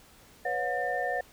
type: tone cluster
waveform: sine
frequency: 496.6 / 559 / 723 / 1797 Hz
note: B4 / C#5 / F#5 / A6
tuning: +9 / +14 / -40 / +36 cents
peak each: -35 / -35 / -31 / -33 dBFS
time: 0.45-1.21 s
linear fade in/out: 5 ms
effects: pink hiss -56 dBFS RMS until 1.32 s